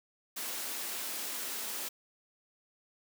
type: high-pass noise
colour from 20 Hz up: white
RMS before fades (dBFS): -38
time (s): 0.36-1.89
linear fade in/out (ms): 10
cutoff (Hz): 200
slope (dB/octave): 48
effects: none